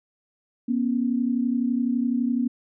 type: tone pair together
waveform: sine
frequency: 240.1 / 272 Hz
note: B3 / C#4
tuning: -49 / -33 cents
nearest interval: major second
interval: 216 cents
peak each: -22 / -26 dBFS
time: 0.68-2.48 s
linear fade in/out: 10 ms
effects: none